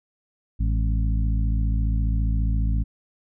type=harmonic tone with a mistuned harmonic; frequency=54.7 Hz; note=A1; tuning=9 cents flat; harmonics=1 / 2 / 3 / 4 / 5; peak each=-20 / -27 / -34 / -34 / -38 dBFS; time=0.59-2.84 s; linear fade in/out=20 ms; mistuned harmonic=4; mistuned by=-70 cents; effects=none